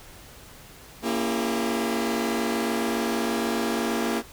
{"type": "chord", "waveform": "sawtooth", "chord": "A# diminished seventh", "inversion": "none", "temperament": "just", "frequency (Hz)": [233.1, 279.7, 335.6, 402.8], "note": ["A#3", "C#4", "E4", "G4"], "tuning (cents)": [0, 16, 31, 47], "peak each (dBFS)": [-23, -29, -26, -27], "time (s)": [1.02, 4.23], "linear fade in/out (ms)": 50, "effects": ["pink hiss -47 dBFS RMS until 4.32 s"]}